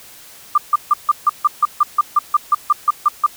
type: tone bursts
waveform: sine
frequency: 1193 Hz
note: D6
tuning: 27 cents sharp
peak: -8 dBFS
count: 16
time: 0.55-3.264 s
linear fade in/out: 5 ms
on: 29 ms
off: 150 ms
effects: white hiss -41 dBFS RMS until 3.36 s